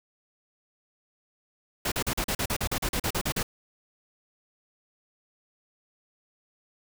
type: noise bursts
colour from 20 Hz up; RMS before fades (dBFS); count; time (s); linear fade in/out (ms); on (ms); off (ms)
pink; -28; 15; 1.85-3.43; 5; 68; 40
effects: none